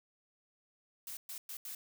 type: noise bursts at uneven times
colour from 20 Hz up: blue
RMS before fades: -44 dBFS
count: 4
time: 1.07-1.17 / 1.29-1.38 / 1.49-1.57 / 1.65-1.75 s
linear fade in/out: 2 ms
effects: none